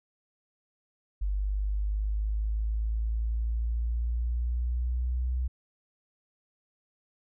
sine linear sweep, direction up, 49 to 63 Hz, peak -26 dBFS, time 1.21-5.48 s, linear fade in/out 10 ms, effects none

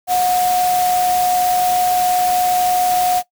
sine tone in noise, 726 Hz, F#5, 33 cents flat, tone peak -13 dBFS, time 0.07-3.23 s, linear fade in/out 50 ms, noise white, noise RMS -25 dBFS, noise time 0.07-3.23 s, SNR +9 dB, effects noise-tail reverb RT60 0.1 s tail -18 dB re dry

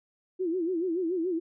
sine tone with vibrato, 348.5 Hz, F4, 4 cents flat, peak -26 dBFS, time 0.39-1.4 s, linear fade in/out 20 ms, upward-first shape sine, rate 7 Hz, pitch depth 140 cents each way, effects none

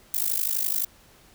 violet noise with amplitude modulation, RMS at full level -22 dBFS, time 0.14-0.85 s, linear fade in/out 2 ms, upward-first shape sine, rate 51.8 Hz, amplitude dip 90%, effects pink hiss -55 dBFS RMS until 1.34 s

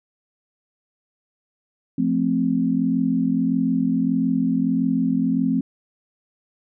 sine chord, F major, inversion none, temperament equal, 174.61 / 220 / 261.6 Hz, F3 / A3 / C4, 0 / 0 / 0 cents, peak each -24 / -23 / -20 dBFS, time 1.98-5.61 s, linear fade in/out 5 ms, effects none

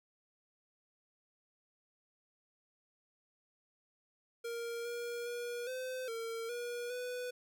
square tone with pitch steps, 467.4 / 474.6 / 479.6 / 513 / 456.5 / 480.8 / 495.6 Hz, A#4 / A#4 / A#4 / C5 / A#4 / B4 / B4, +5 / +31 / +49 / -34 / -36 / -46 / +6 cents, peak -39 dBFS, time 4.44-7.31 s, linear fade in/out 10 ms, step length 410 ms, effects none

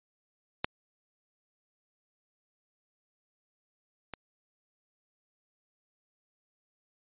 clicks, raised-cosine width 0.3 ms, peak -11 / -22 dBFS, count 2, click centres 0.645 / 4.137 s, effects resampled to 8000 Hz

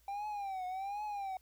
triangle tone with vibrato, 787 Hz, G5, 7 cents sharp, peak -35 dBFS, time 0.08-1.37 s, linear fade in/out 2 ms, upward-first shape triangle, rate 1.3 Hz, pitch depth 140 cents each way, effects added 58 Hz sine -67 dBFS peak until 1.41 s + white hiss -71 dBFS RMS until 1.41 s

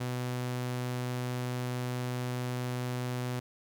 sawtooth tone, 124.6 Hz, B2, 16 cents sharp, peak -28 dBFS, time 0-3.4 s, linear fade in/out 10 ms, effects none

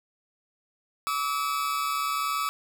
40% pulse tone pair together, 1150.2 / 1291 Hz, D6 / E6, -36 / -37 cents, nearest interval major second, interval 199 cents, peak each -28 dBFS, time 1.07-2.49 s, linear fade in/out 0 ms, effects none

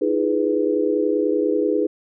sine chord, F half-diminished seventh, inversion third, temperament equal with one note detuned, 311.1 / 341.4 / 415.3 / 493.9 Hz, Eb4 / F4 / Ab4 / Cb5, 0 / -39 / 0 / 0 cents, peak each -22 / -26 / -21 / -23 dBFS, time 0.01-1.87 s, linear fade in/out 10 ms, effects none

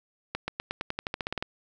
accelerating click train, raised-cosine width 0.3 ms, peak -14 dBFS, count 14, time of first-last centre 0.35-1.425 s, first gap 130 ms, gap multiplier 0.92, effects none

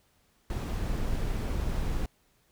brown noise, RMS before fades -30 dBFS, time 0.5-2.06 s, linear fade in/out 2 ms, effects pink hiss -68 dBFS RMS until 2.51 s

